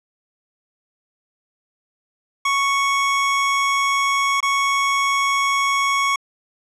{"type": "tone with dropouts", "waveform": "25% pulse", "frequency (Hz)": 1108.7, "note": "C#6", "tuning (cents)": 0, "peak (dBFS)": -13, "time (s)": [2.45, 6.16], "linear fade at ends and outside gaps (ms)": 5, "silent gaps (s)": [4.405, 4.427], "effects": ["low-pass 8000 Hz 12 dB/octave"]}